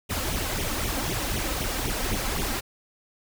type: noise with flanger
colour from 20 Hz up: pink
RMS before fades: -28 dBFS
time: 0.09-2.61 s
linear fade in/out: 20 ms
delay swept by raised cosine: 0.31 to 3.91 ms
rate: 3.9 Hz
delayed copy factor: +0.8
effects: none